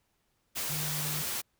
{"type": "tone in noise", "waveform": "sine", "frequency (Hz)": 150.6, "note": "D3", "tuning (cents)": 44, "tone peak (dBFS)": -36, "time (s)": [0.69, 1.23], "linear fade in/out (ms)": 20, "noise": "white", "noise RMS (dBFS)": -34, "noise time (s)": [0.55, 1.42], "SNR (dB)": -5, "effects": ["pink hiss -75 dBFS RMS until 1.59 s"]}